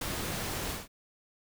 pink noise with ADSR envelope, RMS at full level -33 dBFS, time 0.01-0.88 s, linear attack 7 ms, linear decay 8 ms, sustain -2 dB, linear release 170 ms, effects none

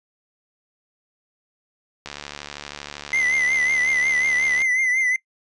click train, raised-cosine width 0.2 ms, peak -15 dBFS, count 187, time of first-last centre 2.06-4.618 s, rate 72.7 Hz
triangle tone with vibrato, 2043 Hz, C7, 42 cents flat, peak -16 dBFS, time 3.13-5.16 s, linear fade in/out 2 ms, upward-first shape triangle, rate 5.5 Hz, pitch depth 75 cents each way
effects noise-tail reverb RT60 0.1 s tail -21 dB re dry + resampled to 24000 Hz

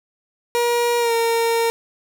30% pulse tone with pitch glide, 476.6 to 460.9 Hz, A#4 to A#4, +38 to -20 cents, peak -14 dBFS, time 0.55-1.7 s, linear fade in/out 0 ms, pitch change -58 cents, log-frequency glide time 0.99-1.13 s, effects none

